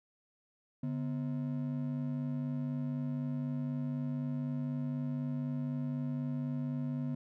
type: ring-modulated tone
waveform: triangle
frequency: 196.2 Hz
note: G3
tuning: 2 cents sharp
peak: -28 dBFS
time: 0.83-7.15 s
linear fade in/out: 5 ms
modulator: 52 Hz
effects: none